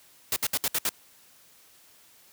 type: noise bursts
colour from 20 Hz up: white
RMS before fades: -26 dBFS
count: 6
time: 0.32-0.892 s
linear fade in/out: 2 ms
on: 42 ms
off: 64 ms
effects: white hiss -57 dBFS RMS until 2.32 s + high-pass 60 Hz 12 dB/octave